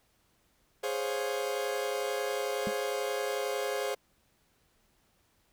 40% pulse chord, Db major seventh, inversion second, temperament equal with one note detuned, 415.3 / 523.3 / 554.4 / 705.3 Hz, Ab4 / C5 / Db5 / F5, 0 / 0 / 0 / +17 cents, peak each -34 / -34 / -37 / -39 dBFS, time 0.83-3.95 s, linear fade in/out 10 ms
triangle tone with exponential decay, 206.6 Hz, G#3, 9 cents flat, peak -25 dBFS, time 2.67-2.74 s, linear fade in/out 0 ms, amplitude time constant 15 ms
effects pink hiss -70 dBFS RMS until 5.52 s

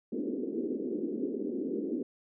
pink band-pass noise, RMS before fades -34 dBFS, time 0.12-2.03 s, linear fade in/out 5 ms, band 230 to 430 Hz, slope 48 dB/octave, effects none

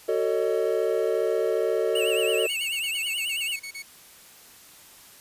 triangle chord, D# half-diminished seventh, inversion first, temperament just, 373.4 / 448 / 560 / 622.3 Hz, F#4 / A4 / C#5 / D#5, +16 / +31 / +18 / 0 cents, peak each -26 / -23 / -28 / -27 dBFS, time 0.08-2.47 s, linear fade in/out 10 ms
square tone with vibrato, 2773 Hz, F7, 13 cents flat, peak -27 dBFS, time 1.95-3.56 s, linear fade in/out 5 ms, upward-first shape triangle, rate 9.2 Hz, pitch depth 140 cents each way
sawtooth tone bursts, 2217 Hz, C#7, in tune, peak -31 dBFS, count 12, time 2.49-3.825 s, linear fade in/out 10 ms, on 81 ms, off 33 ms
effects white hiss -50 dBFS RMS until 5.2 s + resampled to 32000 Hz

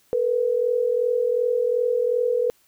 sine tone pair together, 450 / 492.7 Hz, A4 / B4, +39 / -4 cents, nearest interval major second, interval 157 cents, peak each -24 / -20 dBFS, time 0.13-2.5 s, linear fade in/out 0 ms, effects white hiss -61 dBFS RMS until 2.67 s

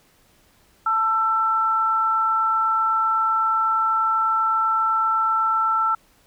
sine tone pair together, 883.7 / 1336 Hz, A5 / E6, +7 / +23 cents, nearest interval perfect fifth, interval 716 cents, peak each -25 / -18 dBFS, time 0.86-5.95 s, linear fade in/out 5 ms, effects pink hiss -58 dBFS RMS until 6.26 s

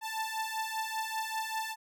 sawtooth beating tone pair, 880 / 885.1 Hz, A5 / A5, 0 / +10 cents, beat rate 5.1 Hz, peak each -33 / -32 dBFS, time 0.01-1.76 s, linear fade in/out 50 ms, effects none

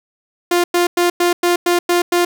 sawtooth tone bursts, 350.4 Hz, F4, 6 cents sharp, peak -8 dBFS, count 8, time 0.51-2.25 s, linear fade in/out 5 ms, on 130 ms, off 100 ms, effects none

